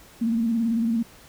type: tone with vibrato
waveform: sine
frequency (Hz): 229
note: A#3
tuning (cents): -31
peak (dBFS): -20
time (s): 0.21-1.03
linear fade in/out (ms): 10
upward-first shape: square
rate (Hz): 18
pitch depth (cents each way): 48
effects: pink hiss -50 dBFS RMS until 1.28 s